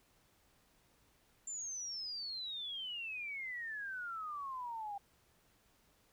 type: exponential sweep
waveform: sine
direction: down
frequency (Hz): 7310 to 790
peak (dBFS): -40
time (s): 1.47-4.98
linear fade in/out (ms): 5
effects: pink hiss -71 dBFS RMS until 6.12 s